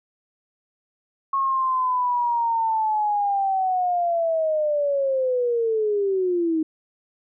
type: linear sweep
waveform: sine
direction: down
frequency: 1095 to 311.1 Hz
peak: -19 dBFS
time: 1.33-6.63 s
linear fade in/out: 5 ms
effects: none